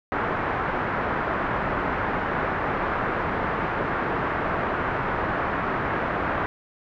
white low-pass noise, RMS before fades -26 dBFS, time 0.12-6.46 s, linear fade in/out 0 ms, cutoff 1600 Hz, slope 24 dB/octave, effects none

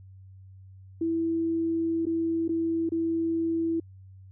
sine tone with dropouts, 329.6 Hz, E4, in tune, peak -24 dBFS, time 1.01-3.8 s, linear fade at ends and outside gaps 5 ms, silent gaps 2.055-2.066 / 2.48-2.491 / 2.892-2.919 s, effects added 95 Hz sine -46 dBFS peak until 4.31 s

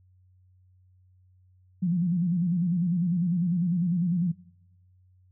sine tone with vibrato, 174.61 Hz, F3, in tune, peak -22 dBFS, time 1.82-4.32 s, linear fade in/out 10 ms, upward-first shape square, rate 10 Hz, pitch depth 83 cents each way, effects noise-tail reverb RT60 1.0 s tail -24 dB re dry + added 92 Hz sine -57 dBFS peak until 5.31 s

